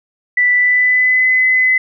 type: tone with pitch glide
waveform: sine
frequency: 1975.5 to 2024 Hz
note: B6 to B6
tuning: 0 to +42 cents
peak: -9 dBFS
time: 0.37-1.78 s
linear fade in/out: 5 ms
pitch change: +42 cents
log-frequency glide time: 0.53-1.29 s
effects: none